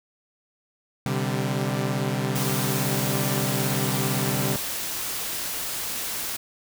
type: chord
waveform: sawtooth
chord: C suspended second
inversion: none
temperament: equal with one note detuned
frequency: 129.16 / 146.83 / 196 Hz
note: C3 / D3 / G3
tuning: -22 / 0 / 0 cents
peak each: -23 / -25 / -25 dBFS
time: 1.06-4.56 s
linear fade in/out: 0 ms
type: noise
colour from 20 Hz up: white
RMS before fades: -30 dBFS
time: 2.35-6.37 s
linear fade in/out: 10 ms
effects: none